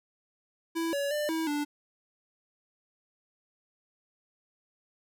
square tone with pitch steps, 330.4 / 565 / 595 / 323.2 / 293 Hz, E4 / C#5 / D5 / E4 / D4, +4 / +33 / +22 / -34 / -4 cents, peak -29 dBFS, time 0.75-1.65 s, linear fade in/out 20 ms, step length 180 ms, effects none

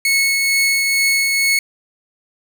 sawtooth tone with tremolo, 2197 Hz, C#7, 16 cents flat, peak -9 dBFS, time 0.05-1.59 s, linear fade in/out 2 ms, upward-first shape triangle, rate 2.2 Hz, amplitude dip 30%, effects none

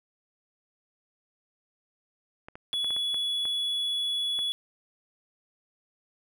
clicks, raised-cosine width 0.5 ms, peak -27 dBFS, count 9, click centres 2.485 / 2.555 / 2.738 / 2.845 / 2.906 / 2.965 / 3.144 / 3.454 / 4.39 s
triangle tone, 3394 Hz, G#7, 37 cents sharp, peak -25 dBFS, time 2.73-4.52 s, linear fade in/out 0 ms
effects none

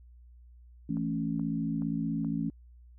sine chord, A major, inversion second, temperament equal, 164.81 / 220 / 277.2 Hz, E3 / A3 / C#4, 0 / 0 / 0 cents, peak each -33 dBFS, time 0.89-2.5 s, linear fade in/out 5 ms
click train, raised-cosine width 1 ms, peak -36 dBFS, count 4, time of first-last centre 0.97-2.247 s, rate 2.35 Hz
effects added 60 Hz sine -51 dBFS peak until 2.98 s

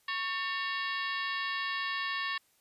harmonic tone with a mistuned harmonic, 554.4 Hz, C#5, in tune, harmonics 2 / 3 / 4 / 5 / 6 / 7 / 8 / 9, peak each -37 / -35 / -43 / -40 / -43 / -44 / -45 / -50 dBFS, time 0.08-2.38 s, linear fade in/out 5 ms, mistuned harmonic 3, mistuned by +130 cents, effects white hiss -69 dBFS RMS until 2.6 s + resampled to 32000 Hz

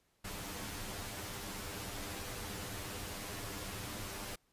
pink noise with comb filter, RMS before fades -43 dBFS, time 0.24-4.36 s, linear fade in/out 10 ms, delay 10 ms, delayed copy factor +0.7, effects pink hiss -75 dBFS RMS until 4.52 s + resampled to 32000 Hz

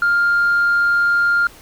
sine tone, 1402 Hz, F6, 6 cents sharp, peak -11 dBFS, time 0.02-1.47 s, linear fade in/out 2 ms, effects tanh soft clip ceiling -10 dBFS + pink hiss -43 dBFS RMS until 1.61 s

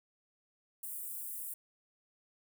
white high-pass noise, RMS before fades -42 dBFS, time 0.83-1.54 s, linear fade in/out 5 ms, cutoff 8500 Hz, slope 48 dB/octave, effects none

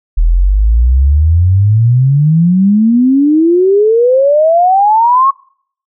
sine exponential sweep, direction up, 38.89 to 1108.7 Hz, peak -5 dBFS, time 0.17-5.31 s, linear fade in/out 10 ms, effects noise-tail reverb RT60 0.6 s tail -26 dB re dry

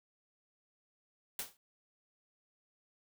white noise with exponential decay, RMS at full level -35 dBFS, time 1.39-1.57 s, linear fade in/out 2 ms, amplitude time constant 37 ms, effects none

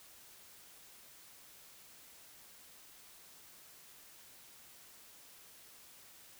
silence, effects white hiss -58 dBFS RMS until 6.39 s

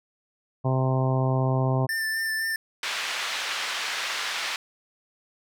harmonic tone, 130.81 Hz, C3, in tune, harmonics 1 / 2 / 3 / 4 / 5 / 6 / 7 / 8, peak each -22 / -31 / -32 / -34 / -31 / -35 / -35 / -36 dBFS, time 0.64-1.87 s, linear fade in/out 20 ms
square tone with vibrato, 1780 Hz, A6, 20 cents sharp, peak -26 dBFS, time 1.89-2.56 s, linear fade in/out 2 ms, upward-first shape sine, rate 3.9 Hz, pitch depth 18 cents each way
pink band-pass noise, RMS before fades -30 dBFS, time 2.83-4.56 s, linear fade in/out 2 ms, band 1400 to 4500 Hz, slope 12 dB/octave
effects none

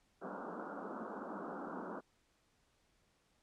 pink band-pass noise, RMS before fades -45 dBFS, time 0.21-2.01 s, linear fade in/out 20 ms, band 180 to 1500 Hz, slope 96 dB/octave, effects pink hiss -75 dBFS RMS until 3.42 s + low-pass 9000 Hz 12 dB/octave

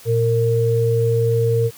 sine tone pair together, 116.54 / 460 Hz, A#2 / A#4, 0 / -23 cents, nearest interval 2 octaves, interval 2377 cents, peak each -17 dBFS, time 0.05-1.71 s, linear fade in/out 50 ms, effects white hiss -43 dBFS RMS until 1.77 s

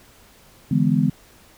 sine chord, E dominant seventh, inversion third, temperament equal with one note detuned, 146.83 / 164.81 / 207.7 / 250.8 Hz, D3 / E3 / G#3 / B3, 0 / 0 / 0 / +27 cents, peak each -21 dBFS, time 0.71-1.1 s, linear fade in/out 5 ms, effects pink hiss -51 dBFS RMS until 1.57 s

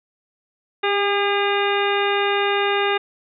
harmonic tone with a mistuned harmonic, 405 Hz, G#4, 43 cents flat, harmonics 1 / 2 / 3 / 4 / 5 / 6 / 7 / 9, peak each -21 / -24 / -26 / -27 / -28 / -29 / -29 / -31 dBFS, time 0.83-2.98 s, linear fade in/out 10 ms, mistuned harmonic 1, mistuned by -19 cents, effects none

